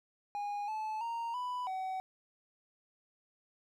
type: tone with pitch steps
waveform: triangle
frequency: 820 / 867 / 928 / 992 / 755 Hz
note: G#5 / A5 / A#5 / B5 / F#5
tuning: -22 / -26 / -8 / +7 / +35 cents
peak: -33 dBFS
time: 0.35-2 s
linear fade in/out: 0 ms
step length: 330 ms
effects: none